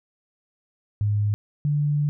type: tone pair in turn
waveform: sine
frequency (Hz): 103.83 / 146.84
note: G#2 / D3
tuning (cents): 0 / 0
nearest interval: tritone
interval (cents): 600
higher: second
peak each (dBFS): -19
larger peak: neither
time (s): 1.01-1.34 / 1.65-2.09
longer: second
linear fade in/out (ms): 0
effects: none